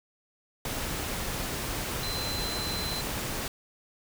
sine tone in noise, 4060 Hz, B7, 47 cents sharp, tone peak -34 dBFS, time 2.03-3.01 s, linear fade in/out 2 ms, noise pink, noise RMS -33 dBFS, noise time 0.65-3.48 s, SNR -4 dB, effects none

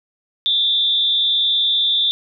sine tone with amplitude modulation, 3565 Hz, A7, 22 cents sharp, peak -11 dBFS, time 0.46-2.11 s, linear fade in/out 0 ms, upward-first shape sine, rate 259 Hz, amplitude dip 70%, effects none

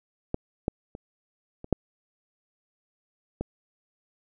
clicks, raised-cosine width 2 ms, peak -13 / -11 / -25 / -26 / -7 / -16 dBFS, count 6, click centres 0.344 / 0.681 / 0.951 / 1.644 / 1.727 / 3.41 s, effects none

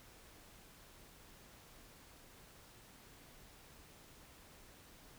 silence, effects pink hiss -60 dBFS RMS until 5.18 s

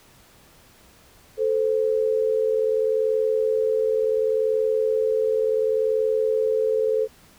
sine tone pair together, 439.3 / 520 Hz, A4 / C5, -3 / -11 cents, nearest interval minor third, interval 292 cents, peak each -20 / -24 dBFS, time 1.37-7.08 s, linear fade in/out 50 ms, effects pink hiss -53 dBFS RMS until 7.38 s

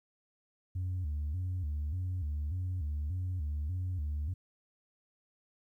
sine tone with vibrato, 82.41 Hz, E2, in tune, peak -30 dBFS, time 0.75-4.34 s, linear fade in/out 10 ms, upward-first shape square, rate 1.7 Hz, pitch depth 180 cents each way, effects tanh soft clip ceiling -30 dBFS + 12-bit

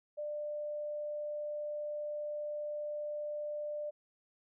sine tone, 595 Hz, D5, 22 cents sharp, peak -36 dBFS, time 0.17-3.91 s, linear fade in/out 20 ms, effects none

